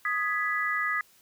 sine chord, G# minor, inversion second, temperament equal with one note detuned, 1244.5 / 1673.7 / 1975.5 Hz, D#6 / G#6 / B6, 0 / +13 / 0 cents, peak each -30 / -31 / -29 dBFS, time 0.05-1.01 s, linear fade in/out 2 ms, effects white hiss -60 dBFS RMS until 1.21 s

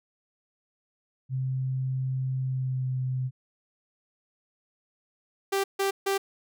sine tone with pitch glide, 130.81 to 128.93 Hz, C3 to C3, 0 to -25 cents, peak -26 dBFS, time 1.29-3.31 s, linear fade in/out 50 ms, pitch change -25 cents, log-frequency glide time 2.4-2.92 s
sawtooth tone bursts, 392 Hz, G4, in tune, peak -20 dBFS, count 3, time 5.52-6.18 s, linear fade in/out 10 ms, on 120 ms, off 150 ms
effects none

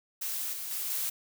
blue noise with level steps, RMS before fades -34 / -38 / -34 / -32 dBFS, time 0.21-1.1 s, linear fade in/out 10 ms, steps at 0.53 / 0.71 / 0.9 s, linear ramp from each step 2 ms, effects none

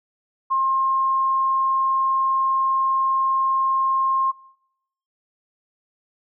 sine tone, 1065 Hz, C6, 30 cents sharp, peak -17 dBFS, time 0.5-4.32 s, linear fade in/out 20 ms, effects noise-tail reverb RT60 0.8 s tail -23 dB re dry

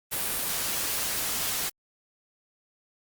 white noise, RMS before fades -29 dBFS, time 0.11-1.7 s, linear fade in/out 20 ms, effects Opus 32 kbps

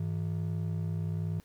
triangle ring-modulated tone, 130.81 Hz, C3, in tune, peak -25 dBFS, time 0-1.4 s, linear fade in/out 0 ms, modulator 30.5 Hz, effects pink hiss -65 dBFS RMS until 1.44 s

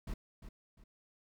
brown noise with echo, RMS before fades -39 dBFS, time 0.07-0.14 s, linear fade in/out 5 ms, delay 350 ms, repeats 2, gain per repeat -10 dB, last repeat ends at 0.84 s, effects none

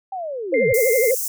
sine linear sweep, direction down, 790 to 92.5 Hz, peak -25 dBFS, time 0.12-0.73 s, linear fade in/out 5 ms
sine tone with vibrato, 484.8 Hz, B4, 32 cents flat, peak -15 dBFS, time 0.52-1.15 s, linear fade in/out 10 ms, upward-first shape triangle, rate 12 Hz, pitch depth 230 cents each way
sine tone, 2098 Hz, C7, 4 cents sharp, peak -23 dBFS, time 0.54-1.11 s, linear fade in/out 2 ms
white high-pass noise, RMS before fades -25 dBFS, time 0.74-1.28 s, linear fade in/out 2 ms, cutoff 5700 Hz, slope 48 dB/octave
effects none

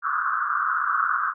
white band-pass noise, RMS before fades -24 dBFS, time 0.02-1.34 s, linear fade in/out 50 ms, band 1100 to 1500 Hz, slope 96 dB/octave, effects none

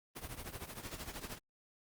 pink noise with tremolo, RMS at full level -42 dBFS, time 0.15-1.39 s, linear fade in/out 20 ms, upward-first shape triangle, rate 13 Hz, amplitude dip 85%, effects Opus 32 kbps

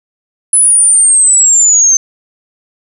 sine linear sweep, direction down, 10120 to 6210 Hz, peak -4 dBFS, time 0.53-1.97 s, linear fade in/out 2 ms, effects none

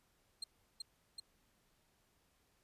35% pulse tone with echo, 4186 Hz, C8, in tune, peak -38 dBFS, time 0.42-0.44 s, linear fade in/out 5 ms, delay 380 ms, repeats 2, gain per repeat -2 dB, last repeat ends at 1.2 s, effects pink hiss -75 dBFS RMS until 2.63 s + resampled to 32000 Hz

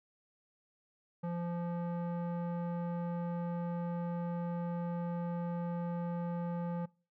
square tone with low-pass filter, 172.6 Hz, F3, 20 cents flat, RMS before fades -37 dBFS, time 1.23-6.86 s, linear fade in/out 10 ms, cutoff 960 Hz, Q 1.2, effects noise-tail reverb RT60 0.4 s tail -25 dB re dry

